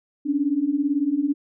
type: beating tone pair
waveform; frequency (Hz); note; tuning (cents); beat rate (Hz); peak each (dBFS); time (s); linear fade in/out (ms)
sine; 274.1 / 292.1; C#4 / D4; -19 / -9; 18; -24 / -21; 0.25-1.34; 20
effects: none